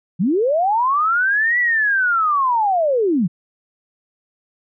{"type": "linear two-way sweep", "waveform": "sine", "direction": "up then down", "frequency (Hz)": [152.8, 1975.5, 152.8], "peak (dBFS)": -14, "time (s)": [0.19, 3.28], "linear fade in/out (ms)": 20, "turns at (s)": 1.59, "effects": []}